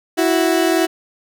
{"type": "tone pair together", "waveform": "30% pulse", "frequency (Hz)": [328.7, 370.3], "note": ["E4", "F#4"], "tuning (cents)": [-5, 1], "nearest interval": "major second", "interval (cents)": 206, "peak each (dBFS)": [-13, -15], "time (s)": [0.17, 0.87], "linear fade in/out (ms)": 20, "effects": []}